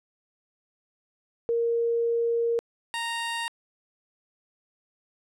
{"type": "tone pair in turn", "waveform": ["sine", "15% pulse"], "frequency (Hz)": [466.2, 928.9], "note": ["A#4", "A#5"], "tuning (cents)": [0, -6], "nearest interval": "octave", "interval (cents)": 1194, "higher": "second", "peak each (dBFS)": -22, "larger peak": "neither", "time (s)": [[1.49, 2.59], [2.94, 3.48]], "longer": "first", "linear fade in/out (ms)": 0, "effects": ["low-pass 10000 Hz 12 dB/octave"]}